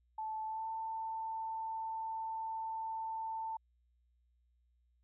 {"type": "tone with pitch glide", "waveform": "sine", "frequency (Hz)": [874, 891.3], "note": ["A5", "A5"], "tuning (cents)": [-12, 22], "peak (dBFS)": -37, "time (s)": [0.18, 3.57], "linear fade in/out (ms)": 5, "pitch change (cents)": 34, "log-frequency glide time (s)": [0.46, 0.67], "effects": ["added 60 Hz sine -70 dBFS peak until 5.03 s"]}